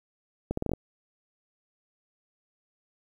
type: accelerating click train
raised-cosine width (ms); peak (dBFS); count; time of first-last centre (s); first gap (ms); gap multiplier
2; -15; 7; 0.51-0.735; 64; 0.78
effects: 9-bit